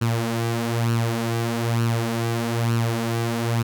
sawtooth tone with flanger, 116 Hz, A#2, 8 cents flat, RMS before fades -23 dBFS, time 0.01-3.63 s, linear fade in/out 10 ms, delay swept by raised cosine 0.7 to 6.1 ms, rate 1.1 Hz, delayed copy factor +0.6, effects none

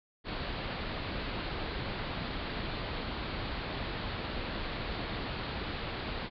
pink low-pass noise, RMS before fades -37 dBFS, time 0.24-6.3 s, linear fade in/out 50 ms, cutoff 4600 Hz, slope 96 dB/octave, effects none

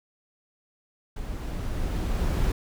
brown noise with level ramp, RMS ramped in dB -34 to -23 dBFS, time 1.16-2.52 s, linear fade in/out 5 ms, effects none

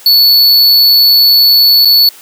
square tone with dropouts, 4435 Hz, C#8, in tune, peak -4 dBFS, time 0.06-2.09 s, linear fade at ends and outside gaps 2 ms, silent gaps 1.849-1.854 s, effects white hiss -36 dBFS RMS until 2.21 s + high-pass 300 Hz 12 dB/octave

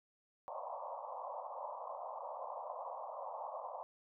white band-pass noise, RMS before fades -45 dBFS, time 0.48-3.83 s, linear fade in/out 0 ms, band 520 to 1100 Hz, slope 96 dB/octave, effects none

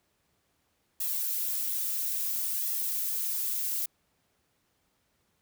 violet noise with flanger, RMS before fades -31 dBFS, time 1-3.86 s, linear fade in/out 5 ms, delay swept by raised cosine 1.3 to 5.8 ms, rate 0.59 Hz, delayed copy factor -0.65, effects pink hiss -73 dBFS RMS until 5.41 s + high-pass 60 Hz 12 dB/octave

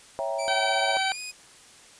sine chord, C# diminished seventh, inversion none, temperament equal with one note detuned, 554.4 / 659.3 / 784 / 937.7 Hz, C#5 / E5 / G5 / Bb5, 0 / 0 / 0 / +10 cents, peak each -31 / -30 / -34 / -35 dBFS, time 0.19-0.97 s, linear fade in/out 0 ms
15% pulse tone with pitch glide, 2322 to 2489 Hz, D7 to D#7, -20 to 0 cents, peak -27 dBFS, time 0.38-1.32 s, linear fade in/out 20 ms, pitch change +120 cents, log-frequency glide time 1.08-1.19 s
harmonic tone, 768 Hz, G5, 36 cents flat, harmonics 1 / 2 / 3 / 4 / 5 / 6, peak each -27 / -30 / -32 / -33 / -34 / -35 dBFS, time 0.48-1.12 s, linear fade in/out 0 ms
effects white hiss -51 dBFS RMS until 1.99 s + resampled to 22050 Hz

